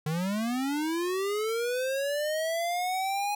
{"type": "linear sweep", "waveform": "square", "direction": "up", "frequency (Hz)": [149.1, 830.6], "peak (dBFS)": -28, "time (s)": [0.06, 3.35], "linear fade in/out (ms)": 5, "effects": []}